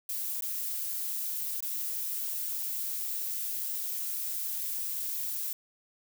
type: noise with dropouts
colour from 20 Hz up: violet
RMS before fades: -34 dBFS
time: 0.09-5.53 s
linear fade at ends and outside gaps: 2 ms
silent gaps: 0.408-0.422 / 1.605-1.625 s
effects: none